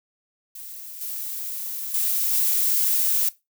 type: noise with level steps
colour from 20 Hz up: violet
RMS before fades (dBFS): -38 / -31 / -23 / -21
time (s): 0.55-3.29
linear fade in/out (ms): 5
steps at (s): 1.01 / 1.94 / 2.33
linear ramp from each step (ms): 2
effects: noise-tail reverb RT60 0.2 s tail -17 dB re dry